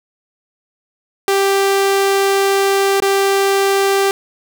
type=tone with dropouts; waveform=sawtooth; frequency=392.9 Hz; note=G4; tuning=4 cents sharp; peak=-8 dBFS; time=1.28-4.11 s; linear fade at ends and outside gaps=1 ms; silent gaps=3.002-3.022 s; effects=none